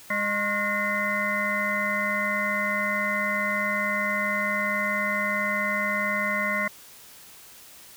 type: harmonic tone with a mistuned harmonic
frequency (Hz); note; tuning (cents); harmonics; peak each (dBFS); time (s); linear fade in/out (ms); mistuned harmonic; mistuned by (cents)
204.6; G#3; -26; 1 / 3 / 5 / 7 / 9 / 10; -33 / -32 / -31 / -33 / -31 / -27; 0.1-6.68; 5; 5; +94
effects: white hiss -48 dBFS RMS until 7.96 s